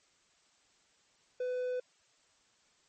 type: tone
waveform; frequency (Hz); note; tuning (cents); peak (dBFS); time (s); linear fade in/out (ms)
triangle; 501; B4; +25; -30; 1.4-1.8; 5
effects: white hiss -69 dBFS RMS until 2.88 s + MP3 32 kbps